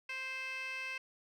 15% pulse tone with band-pass filter, 523.3 Hz, C5, in tune, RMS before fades -41 dBFS, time 0.09-0.98 s, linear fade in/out 5 ms, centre 2700 Hz, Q 4.2, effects none

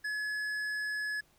sine tone with tanh clipping, 1700 Hz, G#6, 40 cents sharp, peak -34 dBFS, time 0.04-1.21 s, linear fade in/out 10 ms, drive 10 dB, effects pink hiss -67 dBFS RMS until 1.38 s

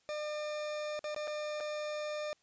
40% pulse tone with dropouts, 602 Hz, D5, 43 cents sharp, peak -35 dBFS, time 0.09-2.33 s, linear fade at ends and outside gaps 0 ms, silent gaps 0.992-1.042 / 1.146-1.163 / 1.273-1.278 / 1.602-1.607 s, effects white hiss -72 dBFS RMS until 2.42 s + resampled to 16000 Hz

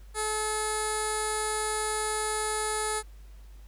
15% pulse tone with low-pass filter, 430 Hz, A4, 40 cents flat, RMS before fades -30 dBFS, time 0.14-3.03 s, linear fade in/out 50 ms, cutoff 9600 Hz, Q 7.8, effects added 50 Hz sine -45 dBFS peak until 3.67 s + pink hiss -62 dBFS RMS until 3.67 s

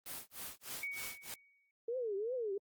white noise with tremolo, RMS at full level -43 dBFS, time 0.06-1.34 s, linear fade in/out 0 ms, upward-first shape sine, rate 3.3 Hz, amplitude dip 100%
sine tone with exponential decay, 2244 Hz, C#7, 21 cents sharp, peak -36 dBFS, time 0.83-1.71 s, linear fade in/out 2 ms, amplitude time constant 190 ms
sine tone with vibrato, 448.5 Hz, A4, 33 cents sharp, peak -35 dBFS, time 1.88-2.58 s, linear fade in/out 5 ms, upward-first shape triangle, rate 2.7 Hz, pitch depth 280 cents each way
effects Opus 24 kbps

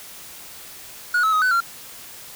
triangle tone with pitch steps, 1451 / 1295 / 1259 / 1504 / 1377 Hz, F#6 / E6 / D#6 / F#6 / F6, -34 / -31 / +20 / +28 / -25 cents, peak -14 dBFS, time 1.14-1.605 s, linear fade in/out 5 ms, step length 93 ms, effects white hiss -40 dBFS RMS until 2.35 s

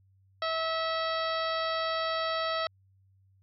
harmonic tone with a mistuned harmonic, 649 Hz, E5, 27 cents flat, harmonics 1 / 2 / 3 / 4 / 5 / 6 / 7 / 8, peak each -32 / -32 / -38 / -45 / -41 / -39 / -42 / -46 dBFS, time 0.42-2.67 s, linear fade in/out 2 ms, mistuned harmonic 8, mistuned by +54 cents, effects added 96 Hz sine -61 dBFS peak until 3.42 s

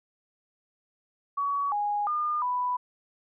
sine tone with pitch steps, 1129 / 825 / 1211 / 991 Hz, C#6 / G#5 / D#6 / B5, +31 / -12 / -47 / +6 cents, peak -25 dBFS, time 1.37-2.77 s, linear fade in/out 10 ms, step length 350 ms, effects none

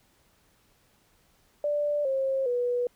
sine tone with pitch steps, 587.3 / 535.5 / 488.2 Hz, D5 / C5 / B4, 0 / +40 / -20 cents, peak -24 dBFS, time 1.64-2.87 s, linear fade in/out 2 ms, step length 410 ms, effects pink hiss -65 dBFS RMS until 2.95 s

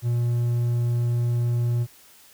triangle tone, 119.6 Hz, A#2, 45 cents sharp, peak -18 dBFS, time 0.02-1.87 s, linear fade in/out 50 ms, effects white hiss -52 dBFS RMS until 2.33 s

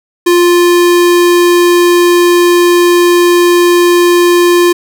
square tone, 350 Hz, F4, 4 cents sharp, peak -5 dBFS, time 0.26-4.73 s, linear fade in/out 10 ms, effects none

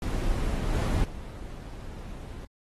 brown noise with level steps, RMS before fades -28 / -25 / -39 dBFS, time 0.02-2.45 s, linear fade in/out 2 ms, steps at 0.73 / 1.04 s, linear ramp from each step 2 ms, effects AAC 32 kbps

